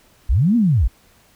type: linear two-way sweep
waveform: sine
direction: up then down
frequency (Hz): 38.63 to 246.9 to 38.63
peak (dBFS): -12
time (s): 0.29-0.88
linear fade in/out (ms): 10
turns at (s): 0.56
effects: pink hiss -54 dBFS RMS until 1.35 s